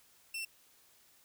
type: tone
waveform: sawtooth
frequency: 2695 Hz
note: E7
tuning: 38 cents sharp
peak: -34 dBFS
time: 0.34-0.45 s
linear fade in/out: 5 ms
effects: white hiss -65 dBFS RMS until 1.24 s